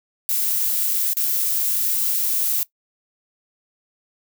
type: noise with dropouts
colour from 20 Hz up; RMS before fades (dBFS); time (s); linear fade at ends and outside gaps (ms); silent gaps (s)
violet; -21; 0.29-2.63; 0; 1.133-1.169
effects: noise-tail reverb RT60 0.1 s tail -19 dB re dry